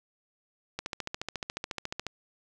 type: click train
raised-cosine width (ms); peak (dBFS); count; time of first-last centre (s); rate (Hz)
0.2; -16; 19; 0.79-2.067; 14.1
effects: none